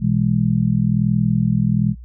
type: chord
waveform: sine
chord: E major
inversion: second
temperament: just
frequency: 123.61 / 164.81 / 206 Hz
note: B2 / E3 / G#3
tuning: +2 / 0 / -14 cents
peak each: -19 dBFS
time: 0-1.95 s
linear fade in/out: 50 ms
effects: noise-tail reverb RT60 0.1 s tail -21 dB re dry + added 60 Hz sine -34 dBFS peak until 2.04 s